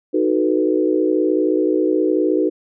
sine chord, B dominant seventh, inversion first, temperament equal, 311.1 / 370 / 440 / 493.9 Hz, D#4 / F#4 / A4 / B4, 0 / 0 / 0 / 0 cents, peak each -18 / -19 / -22 / -22 dBFS, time 0.13-2.5 s, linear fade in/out 20 ms, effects none

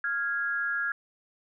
sine tone pair together, 1397 / 1656.1 Hz, F6 / G#6, 0 / -5 cents, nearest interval minor third, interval 295 cents, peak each -30 / -29 dBFS, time 0.04-0.92 s, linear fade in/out 2 ms, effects none

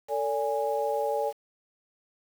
sine tone cluster, 447.2 / 574 / 826 Hz, A4 / D5 / G#5, +28 / -40 / -10 cents, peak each -30 / -29 / -30 dBFS, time 0.08-1.33 s, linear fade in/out 50 ms, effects 8-bit

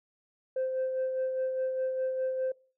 sine tone with tremolo, 520 Hz, C5, 11 cents flat, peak -25 dBFS, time 0.56-2.52 s, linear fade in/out 5 ms, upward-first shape sine, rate 4.9 Hz, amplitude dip 45%, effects noise-tail reverb RT60 0.4 s tail -23 dB re dry + tanh soft clip ceiling -25 dBFS

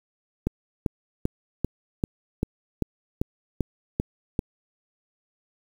click train, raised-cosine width 3 ms, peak -10 dBFS, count 11, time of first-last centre 0.47-4.392 s, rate 2.55 Hz, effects 7-bit

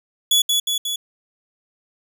sawtooth tone with echo, 3400 Hz, G#7, 40 cents sharp, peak -10 dBFS, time 0.31-0.42 s, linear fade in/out 5 ms, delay 180 ms, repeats 3, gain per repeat -3 dB, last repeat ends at 0.96 s, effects none

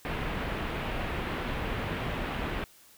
pink low-pass noise, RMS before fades -33 dBFS, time 0.05-2.64 s, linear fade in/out 0 ms, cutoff 3000 Hz, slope 24 dB/octave, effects white hiss -57 dBFS RMS until 2.97 s

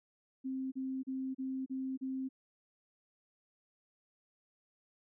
sine tone bursts, 263.3 Hz, C4, 11 cents sharp, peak -35 dBFS, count 6, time 0.44-2.29 s, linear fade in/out 20 ms, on 280 ms, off 34 ms, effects none

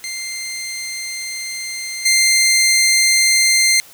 15% pulse tone with level steps, 2093 Hz, C7, in tune, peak -18 / -5 dBFS, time 0.04-3.8 s, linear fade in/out 0 ms, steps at 2.05 s, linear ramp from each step 10 ms, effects white hiss -43 dBFS RMS until 3.93 s

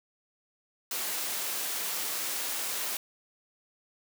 white high-pass noise, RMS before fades -33 dBFS, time 0.91-2.97 s, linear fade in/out 2 ms, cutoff 290 Hz, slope 12 dB/octave, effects none

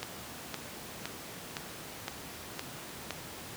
click train, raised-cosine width 0.2 ms, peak -17 dBFS, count 7, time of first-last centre 0.03-3.107 s, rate 1.95 Hz, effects pink hiss -44 dBFS RMS until 3.56 s + high-pass 100 Hz 12 dB/octave

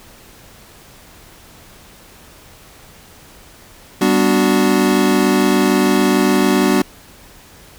square chord, G major seventh, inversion none, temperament equal, 196 / 246.9 / 293.7 / 370 Hz, G3 / B3 / D4 / F#4, 0 / 0 / 0 / 0 cents, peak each -18 dBFS, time 4.01-6.82 s, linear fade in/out 5 ms, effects pink hiss -43 dBFS RMS until 7.78 s

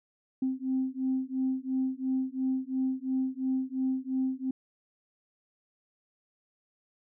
sine beating tone pair, 260.1 / 263 Hz, C4 / C4, -10 / +9 cents, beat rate 2.9 Hz, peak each -30 dBFS, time 0.42-4.51 s, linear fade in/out 5 ms, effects tanh soft clip ceiling -20 dBFS

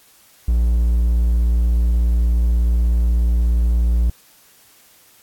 triangle tone, 58.3 Hz, A#1, 1 cent sharp, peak -11 dBFS, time 0.48-4.1 s, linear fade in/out 5 ms, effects white hiss -51 dBFS RMS until 5.22 s + AAC 64 kbps

